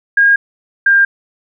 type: tone pair in turn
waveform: sine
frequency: 1626 / 1599 Hz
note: G#6 / G6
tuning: -37 / +34 cents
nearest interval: unison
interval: 29 cents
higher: first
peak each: -6 dBFS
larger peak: neither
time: 0.17-0.36 / 0.86-1.05 s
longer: neither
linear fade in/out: 5 ms
effects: none